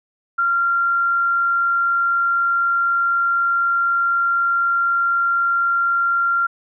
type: tone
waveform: sine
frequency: 1382 Hz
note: F6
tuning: 19 cents flat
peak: -15 dBFS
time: 0.38-6.47 s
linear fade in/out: 10 ms
effects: none